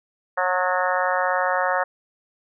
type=harmonic tone with a mistuned harmonic; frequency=182.4 Hz; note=F#3; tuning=24 cents flat; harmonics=3 / 4 / 5 / 6 / 7 / 8 / 9 / 10; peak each=-25 / -26 / -27 / -28 / -28 / -29 / -30 / -30 dBFS; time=0.37-1.84 s; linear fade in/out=10 ms; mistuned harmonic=9; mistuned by=+27 cents; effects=none